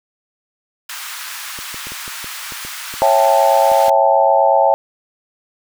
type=high-pass noise; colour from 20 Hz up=pink; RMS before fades=-29 dBFS; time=0.89-3.9 s; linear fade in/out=5 ms; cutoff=1100 Hz; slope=24 dB/octave
type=clicks; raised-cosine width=2 ms; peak=-22 dBFS; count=11; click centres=1.589 / 1.744 / 1.87 / 1.92 / 2.079 / 2.244 / 2.522 / 2.65 / 2.94 / 3.717 / 3.882 s
type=chord; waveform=sine; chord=A dominant seventh; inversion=first; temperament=just; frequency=550 / 660 / 792 / 880 Hz; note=C#5 / E5 / G5 / A5; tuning=-14 / +2 / +18 / 0 cents; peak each=-15 dBFS; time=3.02-4.74 s; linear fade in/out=0 ms
effects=none